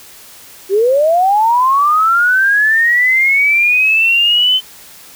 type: linear sweep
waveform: sine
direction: up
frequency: 370 to 3075 Hz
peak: -8 dBFS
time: 0.69-4.61 s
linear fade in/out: 50 ms
effects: white hiss -38 dBFS RMS until 5.15 s